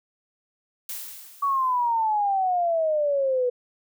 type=noise with exponential decay; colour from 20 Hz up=blue; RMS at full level=-32 dBFS; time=0.89-2.04 s; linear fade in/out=2 ms; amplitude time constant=250 ms
type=exponential sweep; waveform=sine; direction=down; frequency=1137 to 487.6 Hz; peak=-20 dBFS; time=1.42-3.5 s; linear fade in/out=10 ms
effects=none